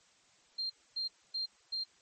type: tone bursts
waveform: sine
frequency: 4186 Hz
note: C8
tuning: in tune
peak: -33 dBFS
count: 4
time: 0.58-1.84 s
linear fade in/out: 10 ms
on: 120 ms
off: 260 ms
effects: white hiss -66 dBFS RMS until 2.01 s + MP3 32 kbps